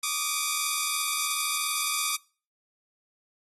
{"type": "tone pair together", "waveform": "5% pulse", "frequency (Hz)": [1152.9, 1230], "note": ["D6", "D#6"], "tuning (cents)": [-32, -20], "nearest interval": "minor second", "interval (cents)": 112, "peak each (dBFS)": -17, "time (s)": [0.03, 2.16], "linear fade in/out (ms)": 5, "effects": ["noise-tail reverb RT60 0.4 s tail -24 dB re dry", "AAC 32 kbps"]}